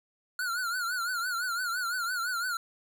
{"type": "tone with vibrato", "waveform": "square", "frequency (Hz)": 1432, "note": "F6", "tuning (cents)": 43, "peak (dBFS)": -30, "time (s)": [0.39, 2.57], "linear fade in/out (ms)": 2, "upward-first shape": "triangle", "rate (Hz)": 5.9, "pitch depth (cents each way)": 120, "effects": []}